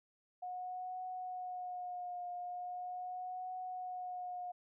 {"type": "tone with vibrato", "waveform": "sine", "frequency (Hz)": 725, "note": "F#5", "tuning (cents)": -35, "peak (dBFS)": -40, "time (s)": [0.42, 4.52], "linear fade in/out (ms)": 10, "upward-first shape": "triangle", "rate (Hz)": 0.4, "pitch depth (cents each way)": 34, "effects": []}